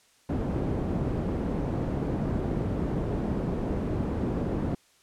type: low-pass noise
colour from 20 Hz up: white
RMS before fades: -29 dBFS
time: 0.29-4.75 s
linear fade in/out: 5 ms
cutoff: 300 Hz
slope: 12 dB/octave
effects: white hiss -62 dBFS RMS until 5.02 s + low-pass 9000 Hz 12 dB/octave